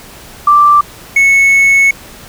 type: tone pair in turn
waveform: sine / triangle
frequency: 1174.7 / 2203 Hz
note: D6 / C#7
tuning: 0 / -11 cents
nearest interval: major seventh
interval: 1089 cents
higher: second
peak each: -3 dBFS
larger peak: neither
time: 0.47-0.81 / 1.16-1.91 s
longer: second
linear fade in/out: 5 ms
effects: pink hiss -34 dBFS RMS until 2.28 s

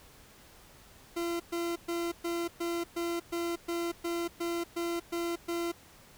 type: tone bursts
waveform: 40% pulse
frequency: 341.1 Hz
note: F4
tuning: 41 cents flat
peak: -30 dBFS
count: 13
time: 1.16-5.72 s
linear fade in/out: 10 ms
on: 240 ms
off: 120 ms
effects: pink hiss -56 dBFS RMS until 6.17 s

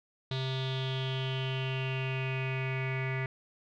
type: tone with low-pass filter sweep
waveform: square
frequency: 131.6 Hz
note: C3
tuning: 10 cents sharp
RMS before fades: -33 dBFS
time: 0.31-3.26 s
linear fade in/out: 2 ms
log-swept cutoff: 3800 to 2100 Hz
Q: 7
effects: none

